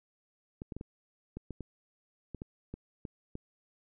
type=clicks; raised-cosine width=3 ms; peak=-27 dBFS; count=12; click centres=0.619 / 0.722 / 0.766 / 0.811 / 1.37 / 1.507 / 1.607 / 2.347 / 2.419 / 2.74 / 3.052 / 3.354 s; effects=none